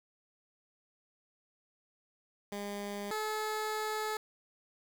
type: tone pair in turn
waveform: 15% pulse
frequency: 203.2 / 430.6 Hz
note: G#3 / A4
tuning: -38 / -37 cents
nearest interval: octave + minor second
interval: 1301 cents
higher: second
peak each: -31 / -27 dBFS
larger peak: second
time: 2.52-3.11 / 3.11-4.17 s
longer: second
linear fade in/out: 2 ms
effects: 9-bit